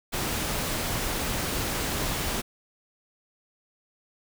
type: noise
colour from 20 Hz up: pink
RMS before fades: -29 dBFS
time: 0.12-2.42 s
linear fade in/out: 20 ms
effects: none